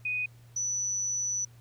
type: tone pair in turn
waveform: sine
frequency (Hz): 2489 / 5949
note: D#7 / F#8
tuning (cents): 0 / +8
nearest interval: octave + minor third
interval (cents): 1508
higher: second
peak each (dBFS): -28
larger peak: neither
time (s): 0.05-0.26 / 0.56-1.45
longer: second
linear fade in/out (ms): 5
effects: added 118 Hz sine -51 dBFS peak until 1.6 s + pink hiss -63 dBFS RMS until 1.6 s